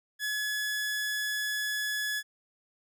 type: tone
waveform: sawtooth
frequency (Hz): 1700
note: G#6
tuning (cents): +40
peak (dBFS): -26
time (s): 0.19-2.23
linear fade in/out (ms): 50
effects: none